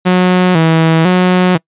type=tone with vibrato; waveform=sawtooth; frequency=171.9 Hz; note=F3; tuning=27 cents flat; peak=-3 dBFS; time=0.05-1.58 s; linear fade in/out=20 ms; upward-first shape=square; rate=1 Hz; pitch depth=100 cents each way; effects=noise-tail reverb RT60 0.1 s tail -26 dB re dry + resampled to 8000 Hz